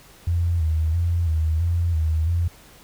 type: tone with vibrato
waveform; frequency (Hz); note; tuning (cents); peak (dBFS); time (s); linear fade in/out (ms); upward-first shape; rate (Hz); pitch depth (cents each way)
sine; 82.41; E2; 0; -18; 0.27-2.48; 5; square; 1.5; 66
effects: pink hiss -49 dBFS RMS until 2.83 s